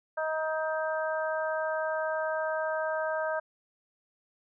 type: harmonic tone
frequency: 314.8 Hz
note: D#4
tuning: 20 cents sharp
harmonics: 2 / 3 / 4 / 5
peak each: -30 / -36 / -38 / -35 dBFS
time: 0.17-3.4 s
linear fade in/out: 10 ms
effects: none